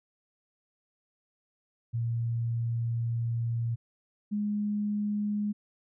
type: tone pair in turn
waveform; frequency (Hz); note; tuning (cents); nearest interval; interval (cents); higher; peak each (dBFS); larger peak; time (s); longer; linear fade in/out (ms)
sine; 116.54 / 207.7; A#2 / G#3; 0 / 0; minor seventh; 1000; second; -27; neither; 1.93-3.76 / 4.31-5.53; first; 20
effects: none